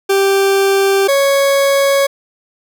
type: tone pair in turn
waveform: 40% pulse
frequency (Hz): 392 / 554.4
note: G4 / C#5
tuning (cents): 0 / 0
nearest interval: tritone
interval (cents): 600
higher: second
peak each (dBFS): -9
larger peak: neither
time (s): 0.09-1.08 / 1.08-2.07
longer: neither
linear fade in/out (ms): 10
effects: none